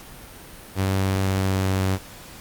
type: tone with pitch glide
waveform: sawtooth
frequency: 96 to 95.01 Hz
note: G2 to F#2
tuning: -36 to +46 cents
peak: -16 dBFS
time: 0.75-1.99 s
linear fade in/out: 50 ms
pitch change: -18 cents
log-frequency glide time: 1.18-1.79 s
effects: pink hiss -42 dBFS RMS until 2.4 s + Opus 48 kbps